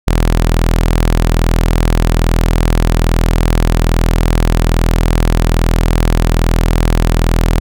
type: tone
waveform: sawtooth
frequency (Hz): 41.2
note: E1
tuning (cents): 0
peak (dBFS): -5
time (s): 0.07-7.6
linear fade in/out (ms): 10
effects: none